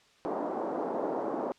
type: band-pass noise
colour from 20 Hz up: pink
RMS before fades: -33 dBFS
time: 0.25-1.52 s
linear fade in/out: 0 ms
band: 280 to 910 Hz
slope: 24 dB/octave
effects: white hiss -62 dBFS RMS until 1.58 s + low-pass 5000 Hz 12 dB/octave